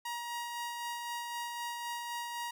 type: tone with tremolo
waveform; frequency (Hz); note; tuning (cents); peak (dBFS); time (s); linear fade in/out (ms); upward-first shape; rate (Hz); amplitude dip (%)
sawtooth; 949; A#5; +31; -32; 0.05-2.51; 5; sine; 3.9; 30
effects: none